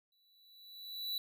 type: tone with exponential growth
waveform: square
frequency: 3951 Hz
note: B7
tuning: in tune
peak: -34 dBFS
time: 0.12-1.18 s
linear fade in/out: 2 ms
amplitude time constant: 230 ms
effects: none